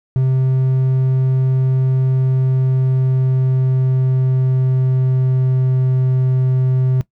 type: tone with pitch glide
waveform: triangle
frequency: 130.81 to 129.31 Hz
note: C3 to C3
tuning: 0 to -20 cents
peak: -10 dBFS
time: 0.16-7.01 s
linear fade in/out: 0 ms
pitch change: -20 cents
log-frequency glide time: 2.01-6.09 s
effects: noise-tail reverb RT60 0.1 s tail -18 dB re dry